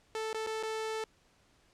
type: tone with dropouts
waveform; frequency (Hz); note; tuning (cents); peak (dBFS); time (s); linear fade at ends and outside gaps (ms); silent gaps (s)
sawtooth; 440; A4; 0; -30; 0.15-1.04; 1; 0.33-0.345 / 0.465-0.471 / 0.628-0.633
effects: pink hiss -67 dBFS RMS until 1.73 s + low-pass 8000 Hz 12 dB/octave